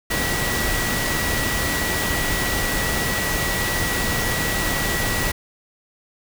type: tone in noise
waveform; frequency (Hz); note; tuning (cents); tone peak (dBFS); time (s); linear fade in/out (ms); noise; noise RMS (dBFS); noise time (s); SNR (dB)
sine; 1937; B6; -34; -26; 0.1-5.32; 10; pink; -23; 0.1-5.32; -6
effects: none